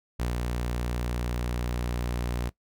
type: tone with ADSR envelope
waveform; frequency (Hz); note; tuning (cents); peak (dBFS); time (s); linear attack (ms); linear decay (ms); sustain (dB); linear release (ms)
sawtooth; 60.2; B1; -44; -22; 0.19-2.5; 13; 140; -2; 19
effects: noise-tail reverb RT60 0.1 s tail -19 dB re dry